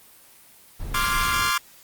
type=noise; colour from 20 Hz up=brown; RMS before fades=-31 dBFS; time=0.79-1.51 s; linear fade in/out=20 ms
type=chord; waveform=sawtooth; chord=D half-diminished seventh; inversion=third; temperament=equal; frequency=1046.5 / 1174.7 / 1396.9 / 1661.2 Hz; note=C6 / D6 / F6 / Ab6; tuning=0 / 0 / 0 / 0 cents; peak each=-22 / -22 / -22 / -26 dBFS; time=0.94-1.58 s; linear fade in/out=5 ms
effects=white hiss -51 dBFS RMS until 1.83 s + Opus 24 kbps